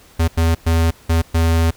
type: tone bursts at uneven times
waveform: square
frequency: 82.41 Hz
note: E2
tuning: in tune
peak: -13 dBFS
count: 5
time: 0.19-0.28 / 0.37-0.55 / 0.66-0.91 / 1.09-1.22 / 1.34-1.71 s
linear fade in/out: 10 ms
effects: pink hiss -47 dBFS RMS until 1.76 s